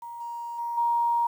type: tone with level steps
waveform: sine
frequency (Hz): 941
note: A#5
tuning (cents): +16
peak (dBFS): -36 / -32 / -28 / -21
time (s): 0.02-1.27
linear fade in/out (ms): 5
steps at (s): 0.2 / 0.58 / 0.77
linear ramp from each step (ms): 10
effects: 9-bit